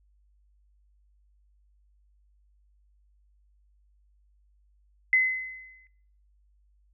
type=tone with exponential decay; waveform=sine; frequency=2040 Hz; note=C7; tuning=44 cents flat; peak=-16 dBFS; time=5.13-5.87 s; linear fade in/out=1 ms; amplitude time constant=160 ms; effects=noise-tail reverb RT60 0.8 s tail -24 dB re dry + added 50 Hz sine -61 dBFS peak until 6.93 s